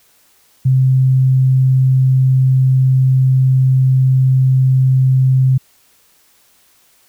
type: tone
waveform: sine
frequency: 130.81 Hz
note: C3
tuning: in tune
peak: -8 dBFS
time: 0.65-5.58 s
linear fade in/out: 10 ms
effects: white hiss -53 dBFS RMS until 7.08 s